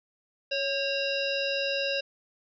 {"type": "harmonic tone with a mistuned harmonic", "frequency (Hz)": 554.4, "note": "C#5", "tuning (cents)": 0, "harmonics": [1, 3, 5, 7, 9, 10], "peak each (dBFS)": [-30, -37, -31, -36, -36, -45], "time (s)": [0.51, 2.01], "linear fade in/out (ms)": 10, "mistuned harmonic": 3, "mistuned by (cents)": -56, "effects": []}